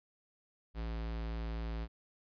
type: tone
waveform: square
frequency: 56 Hz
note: A1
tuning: 31 cents sharp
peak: -37 dBFS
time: 0.74-1.88 s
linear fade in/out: 50 ms
effects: resampled to 11025 Hz